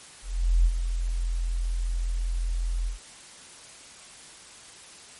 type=tone with ADSR envelope; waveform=sine; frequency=42.58 Hz; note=F1; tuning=43 cents flat; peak=-15 dBFS; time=0.22-2.99 s; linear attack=430 ms; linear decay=57 ms; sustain=-9 dB; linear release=130 ms; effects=white hiss -47 dBFS RMS until 5.19 s + MP3 48 kbps